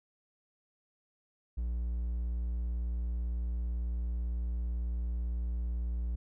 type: tone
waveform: triangle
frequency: 59 Hz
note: A#1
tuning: 22 cents sharp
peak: -29 dBFS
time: 1.57-6.16 s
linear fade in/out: 10 ms
effects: none